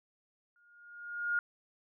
sine tone with exponential growth, 1424 Hz, F6, 33 cents sharp, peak -26 dBFS, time 0.56-1.39 s, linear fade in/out 1 ms, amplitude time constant 180 ms, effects none

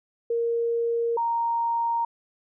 sine tone pair in turn, 466.2 / 930.5 Hz, A#4 / A#5, 0 / -3 cents, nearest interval octave, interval 1197 cents, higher second, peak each -22 / -22 dBFS, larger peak neither, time 0.3-1.17 / 1.17-2.05 s, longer second, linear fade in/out 5 ms, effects none

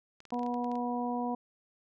clicks, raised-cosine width 0.2 ms, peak -34 dBFS, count 11, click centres 0.204 / 0.253 / 0.305 / 0.343 / 0.393 / 0.432 / 0.464 / 0.542 / 0.644 / 0.716 / 0.755 s
harmonic tone, 243.2 Hz, B3, 26 cents flat, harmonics 1 / 2 / 3 / 4, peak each -33 / -39 / -36 / -38 dBFS, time 0.32-1.35 s, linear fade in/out 5 ms
effects none

